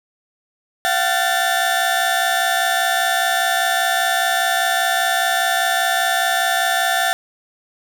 30% pulse tone cluster, 692 / 757 / 1773 Hz, F5 / F#5 / A6, -16 / +39 / +13 cents, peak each -18 dBFS, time 0.85-7.13 s, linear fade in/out 0 ms, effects none

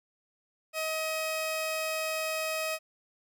sawtooth tone pair together, 633 / 1266 Hz, D#5 / D#6, +30 / +30 cents, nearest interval octave, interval 1200 cents, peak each -28 dBFS, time 0.73-2.79 s, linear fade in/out 50 ms, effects none

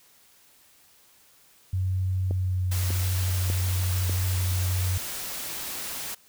sine tone with pitch glide, 93.3 to 91.33 Hz, F#2 to F#2, +15 to -22 cents, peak -23 dBFS, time 1.73-4.98 s, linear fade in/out 5 ms, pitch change -37 cents, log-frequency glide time 2.25-2.73 s
click train, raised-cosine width 2 ms, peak -20 dBFS, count 4, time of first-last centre 2.31-4.096 s, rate 1.68 Hz
white noise, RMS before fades -34 dBFS, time 2.71-6.15 s, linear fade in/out 10 ms
effects white hiss -58 dBFS RMS until 6.28 s

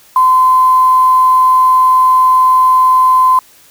sine tone with quantisation, 1027 Hz, C6, 33 cents flat, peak -5 dBFS, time 0.16-3.39 s, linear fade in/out 2 ms, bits 5, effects white hiss -44 dBFS RMS until 3.7 s

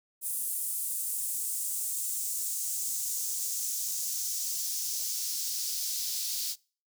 white noise with high-pass filter sweep, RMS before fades -33 dBFS, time 0.21-6.56 s, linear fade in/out 50 ms, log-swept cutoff 9700 to 4600 Hz, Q 2, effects noise-tail reverb RT60 0.4 s tail -25 dB re dry

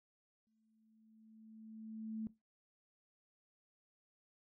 sine tone with exponential growth, 220 Hz, A3, in tune, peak -38 dBFS, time 0.47-2.27 s, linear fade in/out 0 ms, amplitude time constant 390 ms, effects noise-tail reverb RT60 0.2 s tail -17 dB re dry

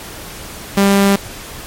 sawtooth tone, 198.3 Hz, G3, 20 cents sharp, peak -5 dBFS, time 0.77-1.16 s, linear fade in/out 5 ms, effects pink hiss -31 dBFS RMS until 1.66 s + MP3 64 kbps

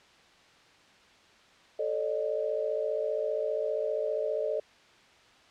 sine tone cluster, 439.3 / 554 / 609 Hz, A4 / C#5 / D#5, -3 / -1 / -37 cents, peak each -32 / -34 / -31 dBFS, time 1.79-4.6 s, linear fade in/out 5 ms, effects white hiss -58 dBFS RMS until 5.5 s + low-pass 4000 Hz 12 dB/octave

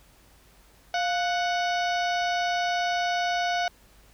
harmonic tone with a mistuned harmonic, 740 Hz, F#5, in tune, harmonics 1 / 2 / 3 / 4 / 5 / 6 / 7 / 8, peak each -25 / -31 / -35 / -37 / -39 / -41 / -42 / -43 dBFS, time 0.94-3.68 s, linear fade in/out 2 ms, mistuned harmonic 1, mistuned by -91 cents, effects added 50 Hz sine -58 dBFS peak until 4.13 s + pink hiss -58 dBFS RMS until 4.13 s

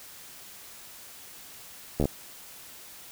slowing click train, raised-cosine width 2 ms, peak -12 dBFS, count 5, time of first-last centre 2-2.055 s, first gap 13 ms, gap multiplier 1.04, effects white hiss -47 dBFS RMS until 3.11 s

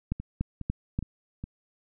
two click trains, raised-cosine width 5 ms, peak -15 / -23 dBFS, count 4 / 4, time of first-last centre 0.12-0.99 / 0.2-1.44 s, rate 3.45 / 2.42 Hz, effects none

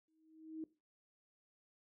sine tone with exponential growth, 317.2 Hz, D#4, 33 cents sharp, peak -39 dBFS, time 0.08-0.64 s, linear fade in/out 2 ms, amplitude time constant 120 ms, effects noise-tail reverb RT60 0.3 s tail -19 dB re dry

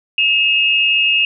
sine tone pair together, 2587 / 2825 Hz, E7 / F7, -33 / +19 cents, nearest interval major second, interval 152 cents, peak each -14 dBFS, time 0.18-1.25 s, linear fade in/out 2 ms, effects none

